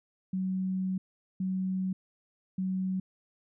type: tone bursts at uneven times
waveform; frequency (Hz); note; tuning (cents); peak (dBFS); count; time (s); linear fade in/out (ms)
sine; 187.6; F#3; +24; -28; 3; 0.33-0.98 / 1.4-1.93 / 2.58-3; 5
effects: none